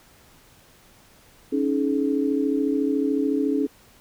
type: chord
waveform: sine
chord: C# suspended second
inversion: none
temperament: equal with one note detuned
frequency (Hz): 277.2 / 311.1 / 426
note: C#4 / D#4 / G#4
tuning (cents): 0 / 0 / +44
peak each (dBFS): -22 / -26 / -26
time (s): 1.52-3.67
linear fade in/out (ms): 10
effects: pink hiss -54 dBFS RMS until 4 s